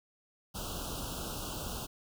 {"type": "band-stop noise", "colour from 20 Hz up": "pink", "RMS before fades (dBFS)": -39, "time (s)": [0.54, 1.87], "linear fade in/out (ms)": 20, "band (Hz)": [1500, 2700], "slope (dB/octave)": 96, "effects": []}